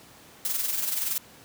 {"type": "noise with amplitude modulation", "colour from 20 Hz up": "blue", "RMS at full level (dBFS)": -26, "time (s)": [0.45, 1.18], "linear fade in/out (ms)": 0, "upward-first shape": "sine", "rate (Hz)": 21.3, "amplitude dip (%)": 55, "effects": ["pink hiss -51 dBFS RMS until 1.44 s", "high-pass 100 Hz 12 dB/octave"]}